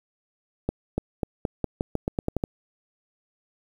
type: accelerating click train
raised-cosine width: 2 ms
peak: -11 dBFS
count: 12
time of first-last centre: 0.69-2.439 s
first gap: 290 ms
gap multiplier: 0.87
effects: 8-bit